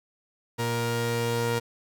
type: tone pair together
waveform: sawtooth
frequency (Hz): 117.6 / 469.9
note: A#2 / A#4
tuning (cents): +16 / +14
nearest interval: 2 octaves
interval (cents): 2398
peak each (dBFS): -24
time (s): 0.58-1.6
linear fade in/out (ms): 20
effects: none